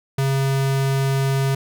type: tone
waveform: square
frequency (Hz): 135.8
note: C#3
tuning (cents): -35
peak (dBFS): -18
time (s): 0.18-1.55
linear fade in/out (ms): 5
effects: none